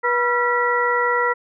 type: harmonic tone with a mistuned harmonic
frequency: 485.7 Hz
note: B4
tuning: 29 cents flat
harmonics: 1 / 2 / 3 / 4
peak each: -22 / -22 / -22 / -22 dBFS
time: 0.03-1.34 s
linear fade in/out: 20 ms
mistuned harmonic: 3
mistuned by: -110 cents
effects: none